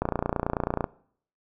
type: click train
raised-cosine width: 1 ms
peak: -11 dBFS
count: 25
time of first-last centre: 0.02-0.842 s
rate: 29.2 Hz
effects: noise-tail reverb RT60 0.6 s tail -21 dB re dry